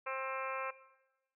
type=harmonic tone; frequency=264.9 Hz; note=C4; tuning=22 cents sharp; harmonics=2 / 3 / 4 / 5 / 6 / 7 / 8 / 9 / 10; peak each=-42 / -49 / -41 / -43 / -48 / -53 / -50 / -45 / -50 dBFS; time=0.06-0.71 s; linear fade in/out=10 ms; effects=noise-tail reverb RT60 1.0 s tail -17 dB re dry